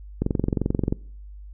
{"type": "click train", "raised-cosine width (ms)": 3, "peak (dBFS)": -9, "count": 17, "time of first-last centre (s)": [0.22, 0.925], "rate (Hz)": 22.7, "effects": ["noise-tail reverb RT60 0.6 s tail -24 dB re dry", "added 50 Hz sine -38 dBFS peak until 1.53 s"]}